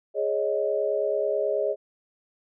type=chord; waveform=sine; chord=Ab suspended fourth; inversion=none; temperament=just; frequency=415.3 / 553.7 / 623 Hz; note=Ab4 / Db5 / Eb5; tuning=0 / -2 / +2 cents; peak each=-27 dBFS; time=0.14-1.76 s; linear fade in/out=50 ms; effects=none